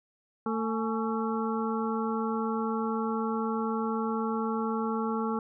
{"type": "harmonic tone with a mistuned harmonic", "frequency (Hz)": 224, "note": "A3", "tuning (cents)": 31, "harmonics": [1, 2, 4, 5, 6], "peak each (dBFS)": [-30, -33, -36, -37, -38], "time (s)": [0.46, 5.39], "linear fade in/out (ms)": 2, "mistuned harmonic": 4, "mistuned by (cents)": -93, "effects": []}